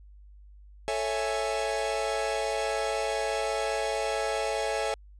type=chord; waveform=45% pulse; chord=A major seventh; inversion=none; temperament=equal; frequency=440 / 554.4 / 659.3 / 830.6 Hz; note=A4 / C#5 / E5 / G#5; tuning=0 / 0 / 0 / 0 cents; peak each=-33 dBFS; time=0.88-4.94 s; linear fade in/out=0 ms; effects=added 50 Hz sine -48 dBFS peak until 5.19 s + resampled to 22050 Hz